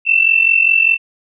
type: tone pair together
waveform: sine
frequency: 2653 / 2698 Hz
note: E7 / E7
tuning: +10 / +40 cents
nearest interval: unison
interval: 30 cents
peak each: -12 dBFS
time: 0.05-0.98 s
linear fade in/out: 50 ms
effects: none